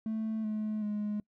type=tone with pitch steps; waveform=triangle; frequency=220 / 214.5 / 209.1 Hz; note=A3 / A3 / G#3; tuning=0 / -44 / +12 cents; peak=-28 dBFS; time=0.06-1.2 s; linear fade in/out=2 ms; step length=380 ms; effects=noise-tail reverb RT60 0.1 s tail -26 dB re dry + tanh soft clip ceiling -26 dBFS